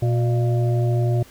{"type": "harmonic tone with a mistuned harmonic", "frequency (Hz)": 120.3, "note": "B2", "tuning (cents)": -45, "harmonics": [1, 3, 5, 6], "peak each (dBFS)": [-17, -27, -31, -33], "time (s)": [0.02, 1.23], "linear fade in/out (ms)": 5, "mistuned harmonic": 6, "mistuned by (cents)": -68, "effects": ["pink hiss -48 dBFS RMS until 1.3 s"]}